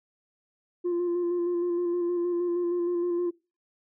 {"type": "tone with vibrato", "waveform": "sine", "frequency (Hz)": 349.2, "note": "F4", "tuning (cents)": 0, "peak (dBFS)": -22, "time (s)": [0.84, 3.31], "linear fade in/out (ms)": 20, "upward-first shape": "square", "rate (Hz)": 6.4, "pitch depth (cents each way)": 20, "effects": ["noise-tail reverb RT60 0.3 s tail -23 dB re dry", "tanh soft clip ceiling -23 dBFS"]}